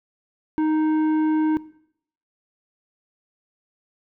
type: tone with tanh clipping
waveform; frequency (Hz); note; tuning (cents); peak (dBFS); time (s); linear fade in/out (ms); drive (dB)
triangle; 311.1; D#4; 0; -20; 0.58-1.57; 0; 14
effects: noise-tail reverb RT60 0.7 s tail -19 dB re dry